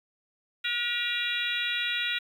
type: harmonic tone with a mistuned harmonic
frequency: 480 Hz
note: B4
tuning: 49 cents flat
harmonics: 3 / 4 / 5 / 6 / 7 / 8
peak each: -34 / -34 / -34 / -34 / -34 / -34 dBFS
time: 0.64-2.19 s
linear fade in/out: 10 ms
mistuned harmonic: 6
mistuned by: -58 cents
effects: 9-bit